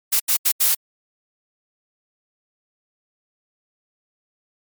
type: noise bursts at uneven times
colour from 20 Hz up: blue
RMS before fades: -17 dBFS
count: 4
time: 0.12-0.2 / 0.28-0.37 / 0.45-0.52 / 0.6-0.75 s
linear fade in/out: 10 ms
effects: MP3 96 kbps